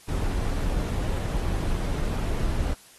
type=noise; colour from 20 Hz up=brown; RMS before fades=-26 dBFS; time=0.08-2.74 s; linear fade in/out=10 ms; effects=white hiss -52 dBFS RMS until 2.98 s + AAC 32 kbps